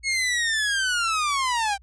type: linear sweep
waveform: sawtooth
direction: down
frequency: 2190 to 771 Hz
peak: -18 dBFS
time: 0.03-1.78 s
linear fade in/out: 50 ms
effects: added 60 Hz sine -49 dBFS peak until 1.82 s + resampled to 22050 Hz